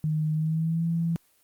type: tone with pitch glide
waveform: sine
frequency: 154.8 to 166.87 Hz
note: D#3 to E3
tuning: -9 to +21 cents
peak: -23 dBFS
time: 0.04-1.16 s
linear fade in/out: 0 ms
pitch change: +130 cents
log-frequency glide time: 0.33-0.85 s
effects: white hiss -64 dBFS RMS until 1.43 s + Opus 24 kbps